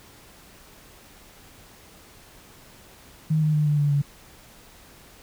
sine tone with pitch steps, 156.2 / 153.43 / 150.71 / 148.03 / 145.4 / 142.82 Hz, D#3 / D#3 / D3 / D3 / D3 / D3, +7 / -24 / +45 / +14 / -17 / -48 cents, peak -18 dBFS, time 3.3-4.02 s, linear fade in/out 10 ms, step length 120 ms, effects pink hiss -50 dBFS RMS until 5.22 s

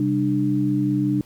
sine tone cluster, 132.1 / 197.5 / 298.5 Hz, C3 / G3 / D4, +17 / +13 / +28 cents, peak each -24 / -25 / -20 dBFS, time 0-1.21 s, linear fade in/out 2 ms, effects pink hiss -53 dBFS RMS until 1.25 s

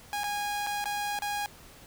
sawtooth tone with dropouts, 822 Hz, G#5, 18 cents flat, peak -26 dBFS, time 0.13-1.46 s, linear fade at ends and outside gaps 0 ms, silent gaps 0.235-0.241 / 0.665-0.67 / 0.842-0.856 / 1.189-1.221 s, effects pink hiss -52 dBFS RMS until 1.86 s

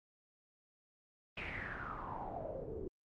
pink noise with low-pass filter sweep, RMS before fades -43 dBFS, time 1.37-2.88 s, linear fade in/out 5 ms, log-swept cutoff 2600 to 360 Hz, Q 7, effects Opus 32 kbps

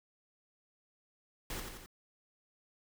pink noise with echo, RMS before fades -40 dBFS, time 1.5-1.6 s, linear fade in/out 2 ms, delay 87 ms, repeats 3, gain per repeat -4 dB, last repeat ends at 1.861 s, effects none

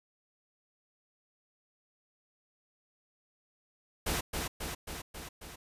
pink noise with echo, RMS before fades -32 dBFS, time 4.06-4.21 s, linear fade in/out 10 ms, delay 270 ms, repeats 5, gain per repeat -3 dB, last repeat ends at 5.56 s, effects resampled to 32000 Hz

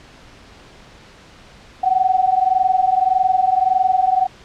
sine tone pair together, 740 / 761.7 Hz, F#5 / G5, 0 / -50 cents, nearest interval minor second, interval 50 cents, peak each -16 dBFS, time 1.83-4.27 s, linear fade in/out 10 ms, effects pink hiss -44 dBFS RMS until 4.44 s + low-pass 5000 Hz 12 dB/octave

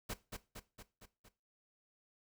pink noise with echo, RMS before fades -41 dBFS, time 0.09-0.14 s, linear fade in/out 10 ms, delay 230 ms, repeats 5, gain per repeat -4 dB, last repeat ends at 1.29 s, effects noise-tail reverb RT60 0.3 s tail -17 dB re dry

